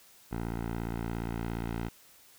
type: tone with low-pass filter sweep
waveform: 10% pulse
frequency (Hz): 57.2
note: A#1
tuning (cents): -32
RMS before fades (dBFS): -35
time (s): 0.31-1.89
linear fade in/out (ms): 10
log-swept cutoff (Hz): 1700 to 2900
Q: 0.75
effects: white hiss -58 dBFS RMS until 2.38 s